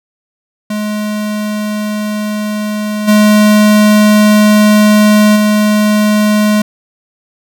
square tone with level steps, 210.9 Hz, G#3, 27 cents sharp, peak -15 / -5 / -8 dBFS, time 0.7-6.62 s, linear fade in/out 5 ms, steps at 3.07 / 5.35 s, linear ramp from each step 20 ms, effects none

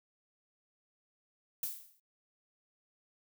violet noise with exponential decay, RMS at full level -34 dBFS, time 1.63-2 s, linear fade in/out 2 ms, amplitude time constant 80 ms, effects noise-tail reverb RT60 0.1 s tail -26 dB re dry

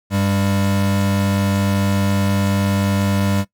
square tone pair together, 98 / 198.74 Hz, G2 / G3, 0 / +24 cents, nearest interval octave, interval 1224 cents, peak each -19 dBFS, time 0.1-3.45 s, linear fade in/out 50 ms, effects noise-tail reverb RT60 0.1 s tail -19 dB re dry

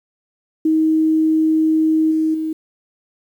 sine tone with level steps, 316 Hz, D#4, 27 cents sharp, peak -12 / -14 / -19 dBFS, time 0.65-2.53 s, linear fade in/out 5 ms, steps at 2.11 / 2.34 s, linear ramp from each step 5 ms, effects 8-bit

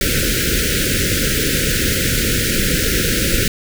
pink band-stop noise, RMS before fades -17 dBFS, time 0.01-3.48 s, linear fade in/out 2 ms, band 550 to 1400 Hz, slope 96 dB/octave, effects none

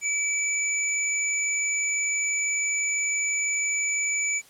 sine tone pair together, 2310 / 6922 Hz, D7 / A8, -29 / -29 cents, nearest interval octave + perfect fifth, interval 1900 cents, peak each -26 dBFS, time 0.01-4.42 s, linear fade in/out 50 ms, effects white hiss -54 dBFS RMS until 4.49 s + low-pass 12000 Hz 12 dB/octave

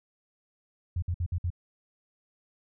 sine tone bursts, 87.31 Hz, F2, in tune, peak -26 dBFS, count 5, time 0.96-1.503 s, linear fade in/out 5 ms, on 63 ms, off 57 ms, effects none

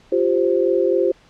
sine chord, F suspended second, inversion none, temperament just, 349.2 / 392.9 / 523.8 Hz, F4 / G4 / C5, 0 / +4 / +2 cents, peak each -19 dBFS, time 0.12-1.12 s, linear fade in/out 5 ms, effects pink hiss -52 dBFS RMS until 1.29 s + low-pass 5000 Hz 12 dB/octave

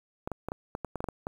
clicks, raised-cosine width 1 ms, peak -19 dBFS, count 11, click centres 0.275 / 0.317 / 0.486 / 0.519 / 0.751 / 0.847 / 0.957 / 1.005 / 1.042 / 1.087 / 1.269 s, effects 8-bit

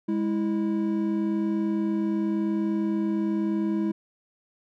triangle tone pair together, 205.7 / 326.6 Hz, G#3 / E4, -16 / -16 cents, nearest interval minor sixth, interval 800 cents, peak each -24 dBFS, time 0.08-3.92 s, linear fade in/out 10 ms, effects none

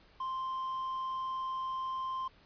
triangle tone, 1046.5 Hz, C6, in tune, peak -32 dBFS, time 0.2-2.28 s, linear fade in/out 5 ms, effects pink hiss -62 dBFS RMS until 2.45 s + resampled to 11025 Hz

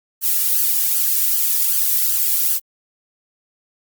violet noise with flanger, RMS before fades -17 dBFS, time 0.21-2.6 s, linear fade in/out 50 ms, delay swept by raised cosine 0.65 to 1.75 ms, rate 2.6 Hz, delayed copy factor +0.6, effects Opus 48 kbps

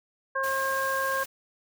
harmonic tone, 536 Hz, C5, 42 cents sharp, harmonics 1 / 2 / 3, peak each -31 / -29 / -29 dBFS, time 0.35-1.24 s, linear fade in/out 10 ms
white noise, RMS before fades -39 dBFS, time 0.43-1.26 s, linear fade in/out 10 ms
effects none

